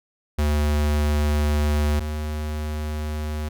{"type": "tone pair in turn", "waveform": "square", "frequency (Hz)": [74.4, 76.01], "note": ["D2", "D#2"], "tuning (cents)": [23, -40], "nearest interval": "unison", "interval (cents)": 37, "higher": "second", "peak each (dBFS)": [-19, -26], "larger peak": "first", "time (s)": [[0.38, 2], [2, 3.49]], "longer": "first", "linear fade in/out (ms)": 10, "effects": []}